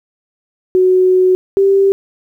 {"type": "tone pair in turn", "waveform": "sine", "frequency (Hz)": [369.9, 391.9], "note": ["F#4", "G4"], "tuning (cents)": [0, 0], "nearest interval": "minor second", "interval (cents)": 100, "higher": "second", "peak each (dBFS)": -7, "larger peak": "neither", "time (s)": [[0.75, 1.35], [1.57, 1.92]], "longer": "first", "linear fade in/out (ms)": 0, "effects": ["8-bit"]}